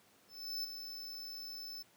square tone with ADSR envelope, 5270 Hz, E8, 1 cent flat, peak -36 dBFS, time 0.28-1.83 s, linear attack 360 ms, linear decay 11 ms, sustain -8 dB, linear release 13 ms, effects pink hiss -66 dBFS RMS until 1.96 s + high-pass 150 Hz 12 dB/octave

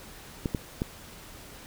clicks, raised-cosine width 3 ms, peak -14 dBFS, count 3, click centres 0.458 / 0.548 / 0.819 s, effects pink hiss -47 dBFS RMS until 1.66 s

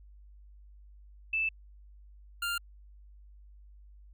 sine / 25% pulse tone pair in turn, 2637 / 1396.9 Hz, E7 / F6, 0 / 0 cents, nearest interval major seventh, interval 1100 cents, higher first, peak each -27 dBFS, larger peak neither, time 1.33-1.49 / 2.42-2.58 s, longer neither, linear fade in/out 5 ms, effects added 50 Hz sine -51 dBFS peak until 4.13 s

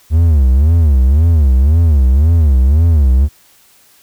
triangle tone with vibrato, 73.42 Hz, D2, in tune, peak -4 dBFS, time 0.1-3.29 s, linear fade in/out 50 ms, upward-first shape sine, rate 1.9 Hz, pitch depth 250 cents each way, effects white hiss -48 dBFS RMS until 4.02 s

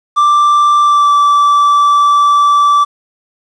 triangle tone with pitch glide, 1177 to 1161.5 Hz, D6 to D6, +3 to -20 cents, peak -4 dBFS, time 0.16-2.85 s, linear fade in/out 20 ms, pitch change -23 cents, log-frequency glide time 0.82-1.11 s, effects resampled to 22050 Hz + 7-bit

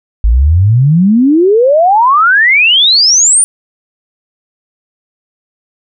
sine exponential sweep, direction up, 51.4 to 9520 Hz, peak -4 dBFS, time 0.24-3.44 s, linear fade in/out 0 ms, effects none

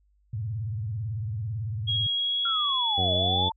sine tone with vibrato, 108.2 Hz, A2, 29 cents flat, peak -28 dBFS, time 0.33-2.07 s, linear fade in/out 5 ms, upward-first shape sine, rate 18 Hz, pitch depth 210 cents each way
sine tone with pitch glide, 3297 to 3453 Hz, G#7 to A7, -13 to -33 cents, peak -24 dBFS, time 1.87-3.5 s, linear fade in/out 20 ms, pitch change +80 cents, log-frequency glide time 2.11-3.39 s
sine linear two-way sweep, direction down then up, 1396.9 to 606 to 914 Hz, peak -28 dBFS, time 2.45-3.52 s, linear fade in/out 5 ms, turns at 3.14 s
harmonic tone, 92 Hz, F#2, 9 cents flat, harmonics 1 / 2 / 3 / 4 / 5 / 6 / 7 / 8 / 9, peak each -28 / -35 / -39 / -40 / -37 / -41 / -43 / -47 / -45 dBFS, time 2.97-3.5 s, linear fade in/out 20 ms
effects added 50 Hz sine -62 dBFS peak until 3.56 s

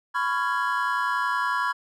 triangle chord, C# dominant seventh, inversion third, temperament just, 997.9 / 1108.7 / 1385.9 / 1663.1 Hz, B5 / C#6 / E#6 / G#6, +18 / 0 / -14 / +2 cents, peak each -25 / -27 / -28 / -27 dBFS, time 0.14-1.73 s, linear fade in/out 20 ms, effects none

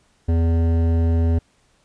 sine tone with hard clipping, 83 Hz, E2, 12 cents sharp, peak -17 dBFS, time 0.28-1.39 s, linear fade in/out 10 ms, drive 13 dB, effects pink hiss -61 dBFS RMS until 1.84 s + resampled to 22050 Hz

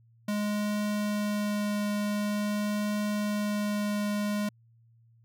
square tone with vibrato, 207.7 Hz, G#3, in tune, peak -28 dBFS, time 0.28-4.49 s, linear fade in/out 5 ms, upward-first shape triangle, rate 0.46 Hz, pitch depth 8 cents each way, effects added 115 Hz sine -58 dBFS peak until 5.24 s

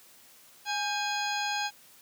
harmonic tone with a mistuned harmonic, 830.6 Hz, G#5, in tune, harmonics 1 / 2 / 3 / 4 / 5 / 6 / 8, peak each -32 / -35 / -37 / -38 / -39 / -40 / -41 dBFS, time 0.65-1.71 s, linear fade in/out 50 ms, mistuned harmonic 2, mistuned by -75 cents, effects white hiss -56 dBFS RMS until 2.01 s + high-pass 100 Hz 12 dB/octave

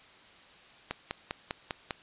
click train, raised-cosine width 0.3 ms, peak -16 dBFS, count 6, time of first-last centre 0.91-1.908 s, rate 5.01 Hz, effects white hiss -55 dBFS RMS until 2.02 s + resampled to 8000 Hz

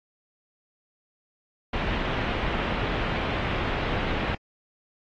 pink low-pass noise, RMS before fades -28 dBFS, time 1.73-4.35 s, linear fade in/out 5 ms, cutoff 3100 Hz, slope 24 dB/octave, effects AAC 32 kbps

